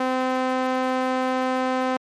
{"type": "tone with band-pass filter", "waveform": "sawtooth", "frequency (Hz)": 257.7, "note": "C4", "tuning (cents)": -26, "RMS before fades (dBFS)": -23, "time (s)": [0, 1.97], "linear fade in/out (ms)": 5, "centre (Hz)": 840, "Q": 0.75, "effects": ["MP3 64 kbps"]}